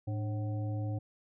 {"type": "harmonic tone with a mistuned harmonic", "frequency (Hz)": 107.6, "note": "A2", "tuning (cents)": -38, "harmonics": [1, 3, 5, 7], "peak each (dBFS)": [-32, -42, -46, -49], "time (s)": [0.07, 0.99], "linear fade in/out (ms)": 10, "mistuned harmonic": 3, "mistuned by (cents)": -140, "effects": []}